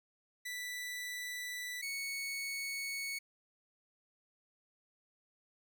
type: tone pair in turn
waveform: sawtooth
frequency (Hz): 1975.5 / 2217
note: B6 / C#7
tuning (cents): 0 / 0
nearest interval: major second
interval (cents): 200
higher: second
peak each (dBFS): -36 / -34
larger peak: second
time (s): 0.45-1.82 / 1.82-3.19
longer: neither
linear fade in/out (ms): 10
effects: none

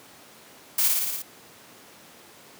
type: noise with echo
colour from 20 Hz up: blue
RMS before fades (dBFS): -22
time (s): 0.78-0.88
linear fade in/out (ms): 5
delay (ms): 57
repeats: 6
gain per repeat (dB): -2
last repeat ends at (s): 1.222
effects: pink hiss -49 dBFS RMS until 2.59 s + high-pass 200 Hz 12 dB/octave

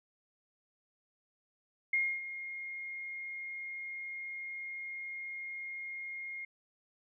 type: tone with ADSR envelope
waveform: sine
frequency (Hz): 2137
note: C7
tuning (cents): +36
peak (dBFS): -26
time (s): 1.93-6.45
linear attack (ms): 5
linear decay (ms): 270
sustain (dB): -13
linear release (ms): 5
effects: none

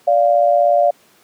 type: tone pair together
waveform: sine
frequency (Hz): 581.9 / 698.5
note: D5 / F5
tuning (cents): -16 / 0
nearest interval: minor third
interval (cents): 316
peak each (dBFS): -13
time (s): 0.07-0.91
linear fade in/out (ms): 10
effects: pink hiss -52 dBFS RMS until 1.23 s + high-pass 200 Hz 12 dB/octave

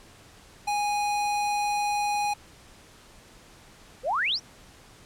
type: tone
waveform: square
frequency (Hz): 826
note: G#5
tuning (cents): -10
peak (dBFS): -25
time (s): 0.67-2.34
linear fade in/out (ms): 10
type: exponential sweep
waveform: sine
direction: up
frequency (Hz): 466.2 to 6010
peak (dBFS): -23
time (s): 4.03-4.4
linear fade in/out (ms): 50
effects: pink hiss -52 dBFS RMS until 5.05 s + low-pass 10000 Hz 12 dB/octave

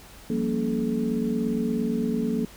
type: tone cluster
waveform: sine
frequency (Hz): 175.7 / 196.3 / 233.1 / 281.9 / 431.1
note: F3 / G3 / A#3 / C#4 / A4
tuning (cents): +11 / +3 / 0 / +29 / -35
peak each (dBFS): -32 / -32 / -25 / -33 / -31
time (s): 0.3-2.45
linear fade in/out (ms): 2
effects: added 50 Hz sine -49 dBFS peak until 2.56 s + pink hiss -48 dBFS RMS until 2.56 s

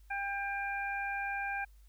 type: harmonic tone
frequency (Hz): 797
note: G5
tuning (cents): +28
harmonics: 1 / 2 / 3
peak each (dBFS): -37 / -37 / -40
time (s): 0.1-1.65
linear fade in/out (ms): 10
effects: added 50 Hz sine -55 dBFS peak until 1.88 s + white hiss -72 dBFS RMS until 1.88 s

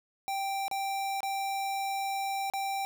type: tone with dropouts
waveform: square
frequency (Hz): 784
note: G5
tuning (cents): 0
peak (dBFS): -31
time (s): 0.28-2.85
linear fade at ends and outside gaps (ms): 0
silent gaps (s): 0.681-0.713 / 1.205-1.231 / 2.5-2.536
effects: none

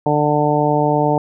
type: harmonic tone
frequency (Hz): 148.6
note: D3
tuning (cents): +21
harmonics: 1 / 2 / 3 / 4 / 5 / 6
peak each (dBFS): -20 / -20 / -20 / -20 / -20 / -20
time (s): 0.06-1.18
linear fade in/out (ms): 2
effects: none

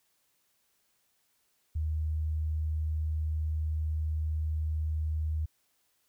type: tone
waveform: sine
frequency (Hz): 77.78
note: D#2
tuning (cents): 0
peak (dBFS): -28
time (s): 1.75-5.46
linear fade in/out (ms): 10
effects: white hiss -73 dBFS RMS until 6.08 s

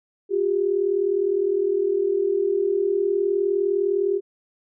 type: tone pair together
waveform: sine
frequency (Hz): 360.3 / 400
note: F#4 / G4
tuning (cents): -46 / +35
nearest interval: major second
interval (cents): 181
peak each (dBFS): -24 / -20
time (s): 0.29-4.21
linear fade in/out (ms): 50
effects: none

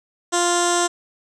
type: tone with low-pass filter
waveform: 15% pulse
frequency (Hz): 349.2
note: F4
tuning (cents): 0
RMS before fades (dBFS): -19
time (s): 0.32-0.88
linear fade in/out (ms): 20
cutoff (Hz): 7500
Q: 6.2
effects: none

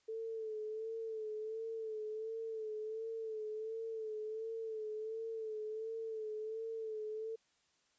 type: tone with vibrato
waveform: sine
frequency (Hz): 440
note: A4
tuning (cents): 0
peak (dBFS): -39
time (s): 0.08-7.36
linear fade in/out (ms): 10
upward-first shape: sine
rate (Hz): 1.4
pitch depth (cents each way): 45
effects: white hiss -75 dBFS RMS until 7.98 s + resampled to 16000 Hz

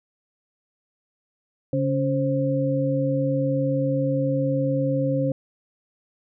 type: tone cluster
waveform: sine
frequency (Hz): 140.5 / 279.7 / 528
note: C#3 / C#4 / C5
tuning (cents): +24 / +16 / +16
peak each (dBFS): -24 / -25 / -24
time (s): 1.73-5.32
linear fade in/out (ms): 2
effects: none

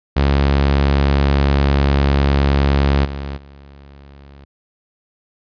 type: tone with level steps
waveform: sawtooth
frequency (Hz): 69.8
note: C#2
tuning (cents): +13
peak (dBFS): -8 / -20 / -35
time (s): 0.16-4.45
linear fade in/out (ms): 10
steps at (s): 3.04 / 3.36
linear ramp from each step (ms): 20
effects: resampled to 11025 Hz

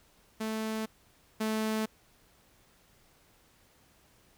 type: tone pair in turn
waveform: sawtooth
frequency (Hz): 219.4 / 218.2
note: A3 / A3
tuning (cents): -5 / -14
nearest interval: unison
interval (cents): 9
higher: first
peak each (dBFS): -28 / -25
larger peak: second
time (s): 0.4-0.86 / 1.4-1.86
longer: neither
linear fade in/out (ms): 10
effects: pink hiss -64 dBFS RMS until 4.37 s

